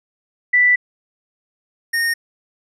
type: tone pair in turn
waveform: sine / square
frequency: 1975.5 / 1846.1 Hz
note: B6 / A#6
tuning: 0 / -17 cents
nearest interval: minor second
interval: 117 cents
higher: first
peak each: -10 / -17 dBFS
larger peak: first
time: 0.53-0.76 / 1.93-2.14 s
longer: first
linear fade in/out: 10 ms
effects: resampled to 32000 Hz